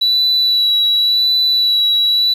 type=tone with vibrato; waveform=sine; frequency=3939 Hz; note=B7; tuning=5 cents flat; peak=-9 dBFS; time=0.01-2.34 s; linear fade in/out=10 ms; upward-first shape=sine; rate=0.91 Hz; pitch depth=19 cents each way; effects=tanh soft clip ceiling -8 dBFS + 7-bit